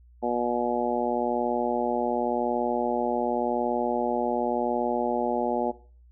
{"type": "harmonic tone", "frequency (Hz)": 120.9, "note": "B2", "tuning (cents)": -36, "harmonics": [2, 3, 4, 5, 6, 7], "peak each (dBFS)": [-31, -31, -31, -31, -31, -31], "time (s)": [0.22, 5.72], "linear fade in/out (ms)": 20, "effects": ["noise-tail reverb RT60 0.4 s tail -17 dB re dry", "added 60 Hz sine -51 dBFS peak until 6.11 s"]}